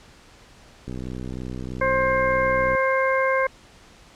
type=click train; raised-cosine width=3 ms; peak=-20 dBFS; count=119; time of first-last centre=0.88-2.75 s; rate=63.1 Hz
type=harmonic tone; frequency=530 Hz; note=C5; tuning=22 cents sharp; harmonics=1 / 2 / 3 / 4; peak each=-21 / -24 / -26 / -27 dBFS; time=1.81-3.47 s; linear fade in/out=5 ms
effects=pink hiss -50 dBFS RMS until 4.15 s + low-pass 7000 Hz 12 dB/octave